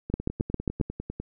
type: two click trains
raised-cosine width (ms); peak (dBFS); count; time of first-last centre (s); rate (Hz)
3; -20 / -12; 12 / 6; 0.1-1.2 / 0.14-0.812; 10 / 7.44
effects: none